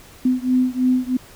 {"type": "beating tone pair", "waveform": "sine", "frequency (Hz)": [252.8, 255.9], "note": ["B3", "C4"], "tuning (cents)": [41, -38], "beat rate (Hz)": 3.1, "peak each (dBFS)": [-18, -19], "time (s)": [0.25, 1.17], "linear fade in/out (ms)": 5, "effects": ["pink hiss -45 dBFS RMS until 1.35 s"]}